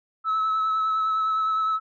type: tone with vibrato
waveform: sine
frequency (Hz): 1299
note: E6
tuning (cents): -26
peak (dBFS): -19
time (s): 0.24-1.8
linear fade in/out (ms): 50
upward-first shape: sine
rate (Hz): 9.8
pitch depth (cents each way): 19
effects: tanh soft clip ceiling -19 dBFS